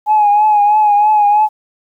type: tone with vibrato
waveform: sine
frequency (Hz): 838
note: G#5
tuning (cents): +15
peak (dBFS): -6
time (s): 0.06-1.49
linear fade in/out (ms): 50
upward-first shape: triangle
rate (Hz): 3.1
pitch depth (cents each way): 52
effects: tanh soft clip ceiling -3 dBFS + 8-bit